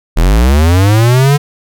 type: linear sweep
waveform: square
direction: up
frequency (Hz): 36.79 to 147.3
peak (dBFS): -6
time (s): 0.16-1.38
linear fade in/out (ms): 20
effects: none